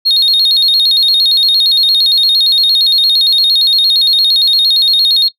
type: tone with vibrato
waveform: sine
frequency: 3978 Hz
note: B7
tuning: 12 cents sharp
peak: -4 dBFS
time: 0.05-5.29 s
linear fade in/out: 20 ms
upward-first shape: square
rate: 8.7 Hz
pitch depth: 120 cents each way
effects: noise-tail reverb RT60 0.1 s tail -22 dB re dry + tanh soft clip ceiling -5 dBFS